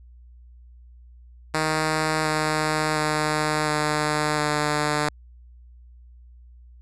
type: tone with pitch steps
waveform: 5% pulse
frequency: 156.3 / 154.59 / 152.91 / 151.24 / 149.59 Hz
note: D#3 / D#3 / D#3 / D#3 / D3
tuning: +8 / -11 / -30 / -49 / +32 cents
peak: -10 dBFS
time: 1.54-5.09 s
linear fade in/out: 2 ms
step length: 710 ms
effects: added 60 Hz sine -45 dBFS peak until 6.81 s + resampled to 24000 Hz